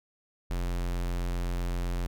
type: tone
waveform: square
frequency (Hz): 43.88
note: F1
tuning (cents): +9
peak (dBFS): -29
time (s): 0.5-2.07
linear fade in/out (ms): 10
effects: none